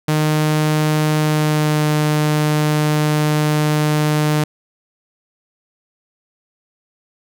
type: tone with pitch glide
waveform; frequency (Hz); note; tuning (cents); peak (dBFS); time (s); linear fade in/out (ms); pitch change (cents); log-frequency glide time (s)
sawtooth; 153.4 to 151.46; D#3 to D#3; -24 to -46; -10; 0.08-4.44; 5; -22; 1.18-1.88
effects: none